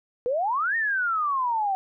sine exponential two-way sweep, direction up then down, 470 to 1864.7 to 756 Hz, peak -22 dBFS, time 0.26-1.75 s, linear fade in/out 0 ms, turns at 0.76 s, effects none

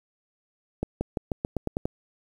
accelerating click train, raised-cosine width 2 ms, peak -13 dBFS, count 9, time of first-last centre 0.83-1.855 s, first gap 180 ms, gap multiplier 0.9, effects 8-bit

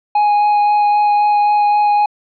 triangle tone with vibrato, 830.6 Hz, G#5, in tune, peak -8 dBFS, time 0.15-2.06 s, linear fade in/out 5 ms, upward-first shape sine, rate 3.8 Hz, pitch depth 9 cents each way, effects resampled to 11025 Hz

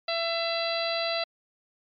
harmonic tone, 670 Hz, E5, 28 cents sharp, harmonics 1 / 2 / 3 / 4 / 5 / 6 / 7, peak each -29 / -36 / -37 / -35 / -39 / -33 / -35 dBFS, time 0.08-1.24 s, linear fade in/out 5 ms, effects MP3 64 kbps

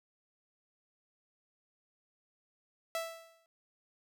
sawtooth tone with exponential decay, 659.3 Hz, E5, in tune, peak -28 dBFS, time 2.95-3.46 s, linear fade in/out 1 ms, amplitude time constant 110 ms, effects none

